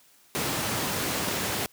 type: high-pass noise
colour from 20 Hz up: pink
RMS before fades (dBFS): -29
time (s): 0.35-1.66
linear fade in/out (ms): 0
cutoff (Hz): 110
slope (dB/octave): 12
effects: white hiss -59 dBFS RMS until 1.72 s + high-pass 60 Hz 12 dB/octave